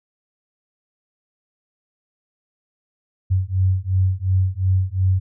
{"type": "beating tone pair", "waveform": "sine", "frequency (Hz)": [92.5, 95.3], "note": ["F#2", "G2"], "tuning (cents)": [0, -48], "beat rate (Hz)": 2.8, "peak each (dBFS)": -19, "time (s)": [3.3, 5.2], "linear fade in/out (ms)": 20, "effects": []}